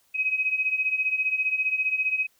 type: beating tone pair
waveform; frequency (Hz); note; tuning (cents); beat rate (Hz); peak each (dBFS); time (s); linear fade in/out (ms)
sine; 2522 / 2537; D#7 / D#7; +23 / +33; 15; -28 / -24; 0.14-2.27; 20
effects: white hiss -65 dBFS RMS until 2.39 s